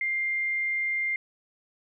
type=tone; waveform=sine; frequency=2100 Hz; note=C7; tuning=6 cents sharp; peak=-25 dBFS; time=0.01-1.16 s; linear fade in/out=2 ms; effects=none